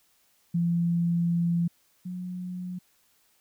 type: tone pair in turn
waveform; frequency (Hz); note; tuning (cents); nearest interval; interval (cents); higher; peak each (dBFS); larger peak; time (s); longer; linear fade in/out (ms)
sine; 170.8 / 180.85; F3 / F#3; -38 / -39; minor second; 99; second; -22 / -32; first; 0.54-1.68 / 2.05-2.79; first; 10
effects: white hiss -66 dBFS RMS until 3.4 s